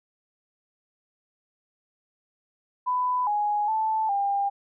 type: tone with pitch steps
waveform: sine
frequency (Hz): 998 / 832 / 877 / 800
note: B5 / G#5 / A5 / G5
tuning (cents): +18 / +3 / -6 / +35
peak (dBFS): -22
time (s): 2.86-4.5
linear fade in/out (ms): 20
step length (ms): 410
effects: none